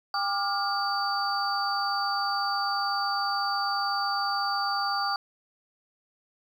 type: tone cluster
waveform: sine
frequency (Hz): 801 / 1185 / 1411 / 4619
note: G5 / D6 / F6 / D8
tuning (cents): +37 / +15 / +17 / -30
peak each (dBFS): -30 / -30 / -33 / -31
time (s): 0.14-5.16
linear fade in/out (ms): 2
effects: 9-bit